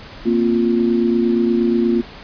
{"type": "chord", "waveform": "sine", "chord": "Bb suspended second", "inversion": "none", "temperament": "equal", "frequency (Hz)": [233.1, 261.6, 349.2], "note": ["Bb3", "C4", "F4"], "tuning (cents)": [0, 0, 0], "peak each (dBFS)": [-16, -22, -17], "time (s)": [0.25, 2.02], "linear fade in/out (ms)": 20, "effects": ["pink hiss -37 dBFS RMS until 2.23 s", "resampled to 11025 Hz"]}